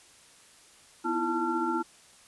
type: tone cluster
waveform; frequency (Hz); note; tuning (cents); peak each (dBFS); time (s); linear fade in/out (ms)
sine; 247.6 / 320 / 335.3 / 882 / 1368; B3 / D#4 / E4 / A5 / F6; +5 / +49 / +30 / +4 / -36; -35 / -38 / -30 / -32 / -32; 1.04-1.83; 20
effects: white hiss -56 dBFS RMS until 2.27 s + resampled to 24000 Hz